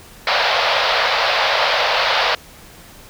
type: band-pass noise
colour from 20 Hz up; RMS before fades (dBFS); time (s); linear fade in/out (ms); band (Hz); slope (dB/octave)
pink; -17; 0.27-2.35; 2; 520 to 4800; 48
effects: pink hiss -42 dBFS RMS until 3.09 s